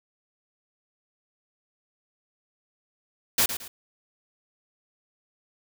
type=noise with echo; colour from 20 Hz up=white; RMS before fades=-21 dBFS; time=3.38-3.46 s; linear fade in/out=5 ms; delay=110 ms; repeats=2; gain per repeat=-10 dB; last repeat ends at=3.68 s; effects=none